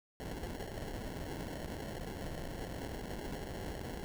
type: noise with sample-and-hold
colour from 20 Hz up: pink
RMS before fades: -42 dBFS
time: 0.2-4.04 s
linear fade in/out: 0 ms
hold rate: 1225 Hz
effects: none